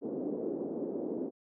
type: band-pass noise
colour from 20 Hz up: pink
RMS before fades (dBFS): -36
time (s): 0.01-1.31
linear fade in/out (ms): 50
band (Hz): 270 to 450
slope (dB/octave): 24
effects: none